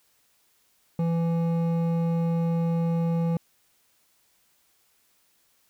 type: tone with hard clipping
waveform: sine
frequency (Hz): 167.2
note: E3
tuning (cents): +25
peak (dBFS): -24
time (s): 0.99-3.37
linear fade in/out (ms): 2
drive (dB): 10
effects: white hiss -66 dBFS RMS until 5.69 s